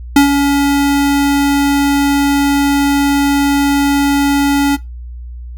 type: tone with ADSR envelope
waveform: square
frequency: 282.3 Hz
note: C#4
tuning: 32 cents sharp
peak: -3 dBFS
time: 0.16-4.77 s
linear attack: 4 ms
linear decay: 110 ms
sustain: -7 dB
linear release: 25 ms
effects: noise-tail reverb RT60 0.2 s tail -18 dB re dry + added 60 Hz sine -25 dBFS peak until 5.57 s